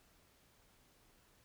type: silence
effects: pink hiss -69 dBFS RMS until 1.44 s